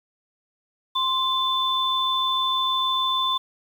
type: tone pair together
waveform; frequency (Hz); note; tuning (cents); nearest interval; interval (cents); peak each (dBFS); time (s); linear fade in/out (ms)
sine; 1046.5 / 3520; C6 / A7; 0 / 0; octave + major sixth; 2100; -23; 0.95-3.38; 10
effects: 8-bit